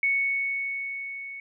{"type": "tone with level ramp", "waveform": "sine", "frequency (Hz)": 2217, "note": "C#7", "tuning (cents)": 0, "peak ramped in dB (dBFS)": [-20, -36], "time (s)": [0.03, 1.4], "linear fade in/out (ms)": 2, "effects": []}